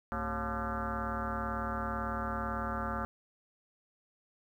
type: tone with frequency modulation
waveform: sine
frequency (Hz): 710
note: F5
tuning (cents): +28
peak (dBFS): -32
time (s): 0.12-3.05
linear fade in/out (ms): 0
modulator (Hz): 162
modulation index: 4.7
effects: 11-bit